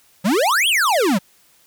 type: exponential two-way sweep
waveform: square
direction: up then down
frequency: 170 to 3385 to 170 Hz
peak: -15 dBFS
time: 0.24-1.19 s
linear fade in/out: 20 ms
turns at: 0.68 s
effects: white hiss -55 dBFS RMS until 1.66 s